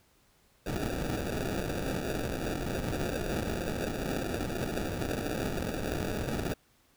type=noise with sample-and-hold; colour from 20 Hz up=white; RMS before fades=-33 dBFS; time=0.66-6.54 s; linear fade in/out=5 ms; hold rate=1050 Hz; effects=pink hiss -66 dBFS RMS until 6.96 s